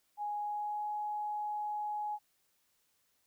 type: tone with pitch glide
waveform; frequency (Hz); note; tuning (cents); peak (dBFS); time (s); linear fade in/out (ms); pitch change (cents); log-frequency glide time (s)
sine; 830.6 to 838.8; G#5 to G#5; 0 to +17; -34; 0.17-2.19; 50; +17; 0.4-0.86
effects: white hiss -75 dBFS RMS until 3.26 s